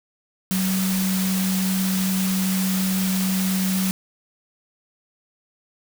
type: tone in noise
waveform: sine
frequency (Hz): 188.8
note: F#3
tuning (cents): +35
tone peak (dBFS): -20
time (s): 0.51-3.91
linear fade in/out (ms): 0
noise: white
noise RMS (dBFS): -28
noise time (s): 0.51-3.91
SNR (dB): +5
effects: none